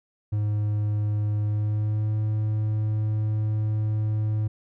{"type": "tone with pitch glide", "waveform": "triangle", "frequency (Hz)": [105, 107.45], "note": ["G#2", "A2"], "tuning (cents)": [19, -41], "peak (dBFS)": -20, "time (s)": [0.32, 4.48], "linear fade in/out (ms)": 10, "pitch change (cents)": 40, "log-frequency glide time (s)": [1.46, 2.16], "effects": []}